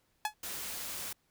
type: tone with exponential decay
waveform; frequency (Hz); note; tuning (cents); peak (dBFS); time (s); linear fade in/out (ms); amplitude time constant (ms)
sawtooth; 850; G#5; +40; -23; 0.25-0.34; 2; 19
type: noise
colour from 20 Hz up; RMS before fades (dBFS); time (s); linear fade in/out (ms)
white; -40; 0.43-1.13; 5
effects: pink hiss -74 dBFS RMS until 1.3 s